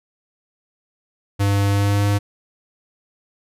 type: tone with pitch glide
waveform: square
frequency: 100.2 to 101.77 Hz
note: G2 to G#2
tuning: +38 to -35 cents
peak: -16 dBFS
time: 1.39-2.19 s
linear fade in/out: 20 ms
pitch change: +27 cents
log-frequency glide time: 1.7-2.05 s
effects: resampled to 32000 Hz